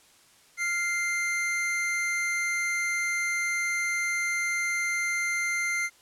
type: tone pair together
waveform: square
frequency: 1396.9 / 2093 Hz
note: F6 / C7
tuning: 0 / 0 cents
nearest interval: perfect fifth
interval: 700 cents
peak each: -35 / -27 dBFS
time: 0.57-5.9 s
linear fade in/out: 50 ms
effects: white hiss -58 dBFS RMS until 6.01 s + low-pass 10000 Hz 12 dB/octave